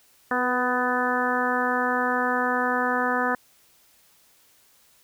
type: harmonic tone with a mistuned harmonic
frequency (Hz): 249.7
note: B3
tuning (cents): +19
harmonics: 1 / 2 / 3 / 4 / 5 / 6 / 7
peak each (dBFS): -29 / -29 / -29 / -29 / -29 / -29 / -29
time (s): 0.31-3.35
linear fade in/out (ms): 2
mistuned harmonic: 2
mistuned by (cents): -17
effects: white hiss -59 dBFS RMS until 5.03 s